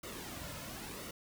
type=noise with flanger; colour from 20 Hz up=pink; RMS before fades=-45 dBFS; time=0.03-1.11 s; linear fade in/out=5 ms; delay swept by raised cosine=1.2 to 2.6 ms; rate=0.97 Hz; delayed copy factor=-0.55; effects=none